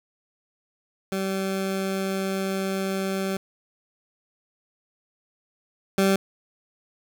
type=tone pair in turn; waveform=20% pulse; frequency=192.5 / 194.06 Hz; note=G3 / G3; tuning=-31 / -17 cents; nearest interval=unison; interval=14 cents; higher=second; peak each=-20 / -13 dBFS; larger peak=second; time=1.12-3.37 / 5.98-6.16 s; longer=first; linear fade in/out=2 ms; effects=none